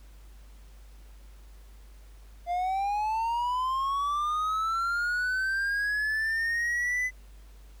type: linear sweep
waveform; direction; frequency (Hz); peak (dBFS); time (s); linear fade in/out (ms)
triangle; up; 688 to 2019; -24; 2.46-7.11; 50
effects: added 50 Hz sine -47 dBFS peak until 7.8 s + pink hiss -61 dBFS RMS until 7.8 s